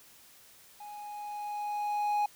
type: tone with level ramp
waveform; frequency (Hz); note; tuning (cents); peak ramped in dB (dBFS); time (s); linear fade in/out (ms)
triangle; 830.6; G#5; 0; -41 to -23; 0.8-2.26; 5
effects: white hiss -57 dBFS RMS until 2.35 s